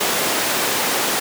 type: high-pass noise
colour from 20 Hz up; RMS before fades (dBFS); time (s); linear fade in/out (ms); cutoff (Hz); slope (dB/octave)
pink; -20; 0-1.2; 10; 340; 12
effects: none